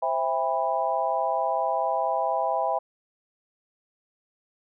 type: chord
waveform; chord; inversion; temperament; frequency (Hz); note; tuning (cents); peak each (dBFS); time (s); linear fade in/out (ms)
sine; C major seventh; none; equal with one note detuned; 523.3 / 659.3 / 803.7 / 987.8; C5 / E5 / G5 / B5; 0 / 0 / +43 / 0; -31 / -27 / -27 / -29; 0.02-2.79; 10
effects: none